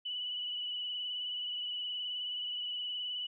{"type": "tone with vibrato", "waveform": "sine", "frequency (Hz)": 2960, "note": "F#7", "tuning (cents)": 0, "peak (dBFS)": -35, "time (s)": [0.05, 3.27], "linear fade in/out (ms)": 10, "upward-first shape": "triangle", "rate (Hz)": 19, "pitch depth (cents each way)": 36, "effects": []}